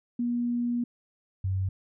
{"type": "tone pair in turn", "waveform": "sine", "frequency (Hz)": [240.1, 95.01], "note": ["B3", "F#2"], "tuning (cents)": [-49, 46], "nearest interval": "octave + major third", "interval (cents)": 1605, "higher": "first", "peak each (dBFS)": -25, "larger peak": "neither", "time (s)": [[0.19, 0.84], [1.44, 1.69]], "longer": "first", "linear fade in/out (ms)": 5, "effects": []}